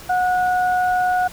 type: tone pair together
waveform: sine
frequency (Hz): 730 / 1460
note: F#5 / F#6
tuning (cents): -24 / -24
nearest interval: octave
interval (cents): 1200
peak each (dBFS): -16 / -24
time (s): 0.09-1.28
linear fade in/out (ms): 10
effects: pink hiss -39 dBFS RMS until 1.32 s